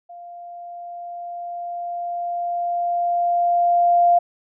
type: tone with level ramp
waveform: sine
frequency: 697 Hz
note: F5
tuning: 4 cents flat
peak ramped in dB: -36 to -11 dBFS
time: 0.09-4.19 s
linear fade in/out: 10 ms
effects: none